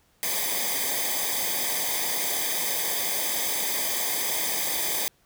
white noise with comb filter, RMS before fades -27 dBFS, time 0.23-5.08 s, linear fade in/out 0 ms, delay 0.72 ms, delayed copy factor -0.9, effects pink hiss -64 dBFS RMS until 5.25 s

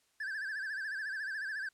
triangle tone with vibrato, 1648 Hz, G#6, 14 cents flat, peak -34 dBFS, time 0.2-1.69 s, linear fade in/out 5 ms, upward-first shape sine, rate 14 Hz, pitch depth 120 cents each way, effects white hiss -73 dBFS RMS until 1.73 s + low-pass 10000 Hz 12 dB/octave

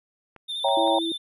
clicks, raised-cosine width 0.5 ms, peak -30 dBFS, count 3, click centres 0.363 / 0.686 / 0.876 s
triangle tone with vibrato, 3585 Hz, A7, 32 cents sharp, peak -27 dBFS, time 0.48-1.18 s, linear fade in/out 20 ms, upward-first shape square, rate 13 Hz, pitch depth 27 cents each way
sine chord, C# diminished seventh, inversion none, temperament equal with one note detuned, 556 / 659.3 / 784 / 932.3 Hz, C#5 / E5 / G5 / Bb5, +5 / 0 / 0 / 0 cents, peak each -24 / -27 / -24 / -25 dBFS, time 0.64-0.99 s, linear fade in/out 5 ms
sine tone, 330.3 Hz, E4, 4 cents sharp, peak -26 dBFS, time 0.77-1.12 s, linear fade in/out 2 ms
effects none

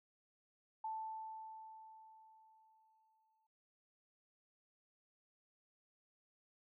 sine tone with exponential decay, 880 Hz, A5, in tune, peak -39 dBFS, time 0.84-3.47 s, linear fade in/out 5 ms, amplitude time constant 570 ms, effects none

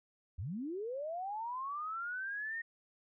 sine linear sweep, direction up, 69.9 to 1864.7 Hz, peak -37 dBFS, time 0.38-2.62 s, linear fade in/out 10 ms, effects none

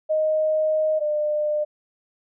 sine tone pair in turn, 622.3 / 601.1 Hz, D#5 / D5, 0 / +40 cents, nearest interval minor second, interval 60 cents, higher first, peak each -18 / -20 dBFS, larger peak first, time 0.09-1 / 1-1.65 s, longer first, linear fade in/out 20 ms, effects none

